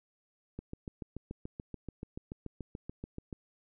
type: click train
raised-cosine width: 3 ms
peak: -27 dBFS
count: 20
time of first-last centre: 0.59-3.328 s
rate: 6.94 Hz
effects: none